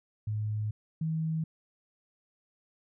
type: tone pair in turn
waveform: sine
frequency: 106.7 / 159.87 Hz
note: G#2 / D#3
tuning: +47 / +47 cents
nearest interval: perfect fifth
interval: 700 cents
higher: second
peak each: -29 / -28 dBFS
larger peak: second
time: 0.27-0.71 / 1.01-1.44 s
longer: first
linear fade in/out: 5 ms
effects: none